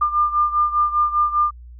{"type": "beating tone pair", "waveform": "sine", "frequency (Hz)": [1199, 1204], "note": ["D6", "D6"], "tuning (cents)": [36, 43], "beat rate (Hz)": 5, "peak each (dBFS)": [-17, -21], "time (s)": [0.01, 1.51], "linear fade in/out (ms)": 10, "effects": ["added 60 Hz sine -37 dBFS peak until 1.79 s"]}